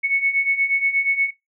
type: beating tone pair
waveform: sine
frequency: 2205 / 2213.4 Hz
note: C#7 / C#7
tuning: -10 / -3 cents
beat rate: 8.4 Hz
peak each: -22 / -18 dBFS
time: 0.03-1.31 s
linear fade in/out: 20 ms
effects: noise-tail reverb RT60 0.2 s tail -21 dB re dry